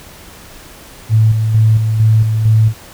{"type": "tone with tremolo", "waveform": "sine", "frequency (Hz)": 110, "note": "A2", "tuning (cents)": 0, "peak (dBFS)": -6, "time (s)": [1.09, 2.74], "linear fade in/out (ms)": 50, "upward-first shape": "square", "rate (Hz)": 2.2, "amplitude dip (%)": 45, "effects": ["pink hiss -37 dBFS RMS until 2.93 s"]}